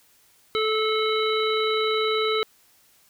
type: harmonic tone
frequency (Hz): 435.3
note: A4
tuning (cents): -19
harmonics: 1 / 3 / 5 / 7 / 9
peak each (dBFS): -23 / -27 / -31 / -33 / -29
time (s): 0.55-2.43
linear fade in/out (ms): 0
effects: white hiss -59 dBFS RMS until 3.09 s